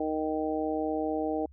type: harmonic tone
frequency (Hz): 155.56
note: D#3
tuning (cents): 0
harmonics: 2 / 3 / 4 / 5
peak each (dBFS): -31 / -33 / -34 / -35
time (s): 0-1.46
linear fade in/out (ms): 5
effects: added 71 Hz sine -50 dBFS peak until 1.52 s